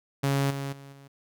sawtooth tone with level steps, 138.59 Hz, C#3, in tune, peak -19 / -27 / -40 / -44 dBFS, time 0.23-1.08 s, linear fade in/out 10 ms, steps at 0.5 / 0.72 / 0.92 s, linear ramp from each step 10 ms, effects none

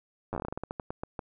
slowing click train, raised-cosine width 1 ms, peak -20 dBFS, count 17, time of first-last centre 0.33-1.192 s, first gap 9 ms, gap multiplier 1.21, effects none

